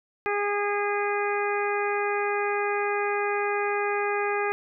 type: harmonic tone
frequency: 409.4 Hz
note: G#4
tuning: 25 cents flat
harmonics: 1 / 2 / 3 / 4 / 5 / 6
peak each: -27 / -30 / -32 / -33 / -34 / -35 dBFS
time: 0.26-4.52 s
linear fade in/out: 0 ms
effects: none